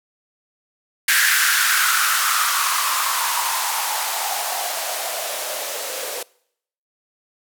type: noise with band-pass filter sweep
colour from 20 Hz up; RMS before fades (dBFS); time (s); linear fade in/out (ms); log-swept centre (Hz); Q
violet; -21; 1.08-6.23; 5; 1700 to 490; 5.5
effects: noise-tail reverb RT60 0.7 s tail -24 dB re dry